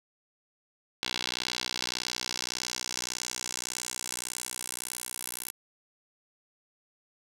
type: tone with band-pass filter sweep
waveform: 10% pulse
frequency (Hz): 61.74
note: B1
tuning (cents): 0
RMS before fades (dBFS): -36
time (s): 1.03-5.51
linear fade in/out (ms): 0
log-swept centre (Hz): 3800 to 11000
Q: 2
effects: 9-bit